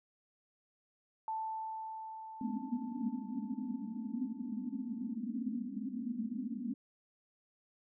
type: tone with exponential decay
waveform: sine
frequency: 882 Hz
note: A5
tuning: 4 cents sharp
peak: -34 dBFS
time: 1.28-5.15 s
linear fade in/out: 1 ms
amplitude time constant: 840 ms
type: band-pass noise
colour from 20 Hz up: white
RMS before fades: -39 dBFS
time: 2.41-6.74 s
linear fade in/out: 2 ms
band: 210 to 270 Hz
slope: 96 dB/octave
effects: none